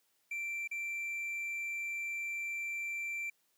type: tone with dropouts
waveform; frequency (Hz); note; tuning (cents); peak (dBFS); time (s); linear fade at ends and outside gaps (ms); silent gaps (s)
triangle; 2349; D7; 0; -34; 0.31-3.3; 5; 0.676-0.712
effects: white hiss -75 dBFS RMS until 3.57 s + high-pass 150 Hz 12 dB/octave